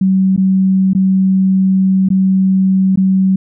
sine tone with dropouts, 190 Hz, F#3, 46 cents sharp, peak -8 dBFS, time 0.01-3.36 s, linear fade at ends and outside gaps 5 ms, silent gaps 0.364-0.376 / 0.934-0.949 / 2.088-2.102 / 2.959-2.973 s, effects none

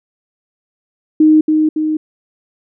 sine tone with echo, 310 Hz, D#4, 6 cents flat, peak -5 dBFS, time 1.2-1.41 s, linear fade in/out 5 ms, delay 280 ms, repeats 2, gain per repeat -4 dB, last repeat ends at 1.97 s, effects none

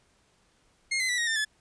sawtooth tone with pitch steps, 2138 / 2047 / 1960.6 / 1877.4 / 1797.8 / 1721.6 Hz, C7 / C7 / B6 / A#6 / A6 / A6, +37 / -38 / -13 / +12 / +37 / -38 cents, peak -22 dBFS, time 0.91-1.45 s, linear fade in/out 10 ms, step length 90 ms, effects pink hiss -66 dBFS RMS until 1.6 s + resampled to 22050 Hz

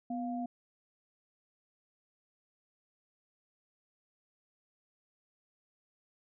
sine tone pair together, 247.1 / 702 Hz, B3 / F5, +1 / +9 cents, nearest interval octave + tritone, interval 1808 cents, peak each -35 / -39 dBFS, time 0.1-0.46 s, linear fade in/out 5 ms, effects none

